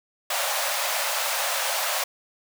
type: high-pass noise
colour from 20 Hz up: pink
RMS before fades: -26 dBFS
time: 0.3-2.04 s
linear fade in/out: 5 ms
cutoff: 530 Hz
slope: 96 dB/octave
effects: none